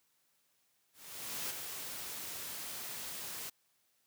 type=noise with ADSR envelope; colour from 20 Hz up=white; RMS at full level=-38 dBFS; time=0.93-3.5 s; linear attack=570 ms; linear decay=15 ms; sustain=-5 dB; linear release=10 ms; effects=white hiss -75 dBFS RMS until 4.06 s + high-pass 80 Hz 12 dB/octave